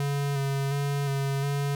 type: tone with vibrato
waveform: square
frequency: 139.8 Hz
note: C#3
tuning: 15 cents sharp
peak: -26 dBFS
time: 0-1.75 s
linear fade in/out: 2 ms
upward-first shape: square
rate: 1.4 Hz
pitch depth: 22 cents each way
effects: none